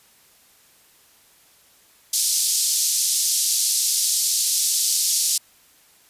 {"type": "band-pass noise", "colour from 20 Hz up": "pink", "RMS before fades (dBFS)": -21, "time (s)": [2.13, 5.38], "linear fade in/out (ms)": 5, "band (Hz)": [4700, 12000], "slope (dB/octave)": 24, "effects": ["white hiss -55 dBFS RMS until 6.09 s", "resampled to 32000 Hz"]}